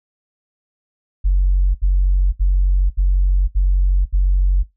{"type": "tone bursts", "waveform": "sine", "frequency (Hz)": 46.25, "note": "F#1", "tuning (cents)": 0, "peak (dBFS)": -10, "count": 6, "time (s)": [1.24, 4.635], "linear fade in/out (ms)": 20, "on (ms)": 510, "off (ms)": 67, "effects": ["noise-tail reverb RT60 0.2 s tail -21 dB re dry", "tanh soft clip ceiling -7 dBFS"]}